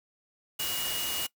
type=tone in noise; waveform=sine; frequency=2886 Hz; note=F#7; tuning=44 cents flat; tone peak=-34 dBFS; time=0.59-1.27 s; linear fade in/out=10 ms; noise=white; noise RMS=-33 dBFS; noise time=0.59-1.27 s; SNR=-4 dB; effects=noise-tail reverb RT60 0.1 s tail -21 dB re dry